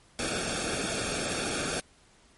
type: noise with comb filter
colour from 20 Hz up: pink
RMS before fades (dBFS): -31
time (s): 0.19-1.8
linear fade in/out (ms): 0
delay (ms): 1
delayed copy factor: -0.75
effects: pink hiss -60 dBFS RMS until 2.37 s + MP3 48 kbps